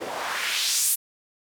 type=noise with band-pass filter sweep; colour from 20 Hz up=white; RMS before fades=-26 dBFS; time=0-0.96 s; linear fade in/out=20 ms; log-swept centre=410 to 12000 Hz; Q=1.4; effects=none